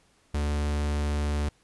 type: tone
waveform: 45% pulse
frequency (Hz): 73.5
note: D2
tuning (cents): +2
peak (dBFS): -25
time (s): 0.34-1.49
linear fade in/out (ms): 5
effects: pink hiss -64 dBFS RMS until 1.63 s + resampled to 24000 Hz

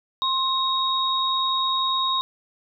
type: tone pair together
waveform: sine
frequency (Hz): 1057 / 3767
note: C6 / A#7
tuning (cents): +17 / +17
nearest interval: octave + minor seventh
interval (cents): 2200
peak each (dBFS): -23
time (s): 0.22-2.21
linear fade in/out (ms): 0
effects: none

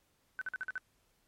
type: tone bursts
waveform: sine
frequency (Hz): 1518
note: F#6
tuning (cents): +44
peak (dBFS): -34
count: 6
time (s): 0.39-0.779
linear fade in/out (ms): 0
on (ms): 24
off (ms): 49
effects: pink hiss -73 dBFS RMS until 1.27 s + MP3 64 kbps

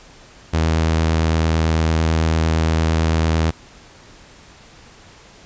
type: tone with vibrato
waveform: sawtooth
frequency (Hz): 80.5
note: E2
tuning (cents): -41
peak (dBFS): -11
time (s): 0.53-3.51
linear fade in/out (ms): 10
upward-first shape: sine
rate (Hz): 8.9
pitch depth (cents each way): 13
effects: pink hiss -45 dBFS RMS until 5.45 s + resampled to 16000 Hz

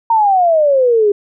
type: exponential sweep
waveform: sine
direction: down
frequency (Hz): 932.3 to 399.6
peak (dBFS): -8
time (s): 0.1-1.12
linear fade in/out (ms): 5
effects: none

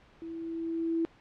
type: tone with level ramp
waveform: sine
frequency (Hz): 329.9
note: E4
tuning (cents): +1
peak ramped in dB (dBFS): -38 to -25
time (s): 0.22-1.05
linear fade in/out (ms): 0
effects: pink hiss -59 dBFS RMS until 1.2 s + low-pass 3000 Hz 12 dB/octave

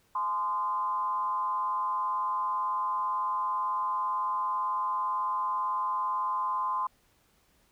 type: tone with frequency modulation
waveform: sine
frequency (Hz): 1032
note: C6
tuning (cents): -24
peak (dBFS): -27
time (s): 0.15-6.87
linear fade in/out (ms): 5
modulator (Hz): 182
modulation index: 0.58
effects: pink hiss -67 dBFS RMS until 7.71 s

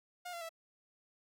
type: tone with pitch steps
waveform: sawtooth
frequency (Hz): 713 / 684.7 / 657.6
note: F5 / F5 / E5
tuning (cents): +36 / -34 / -4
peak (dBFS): -38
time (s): 0.25-0.493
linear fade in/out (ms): 10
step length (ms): 81
effects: none

